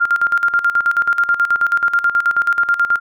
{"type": "tone with tremolo", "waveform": "sine", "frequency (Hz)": 1396.9, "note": "F6", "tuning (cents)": 0, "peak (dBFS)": -10, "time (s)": [0, 3], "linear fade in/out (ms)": 20, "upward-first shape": "square", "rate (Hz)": 9.3, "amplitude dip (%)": 75, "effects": []}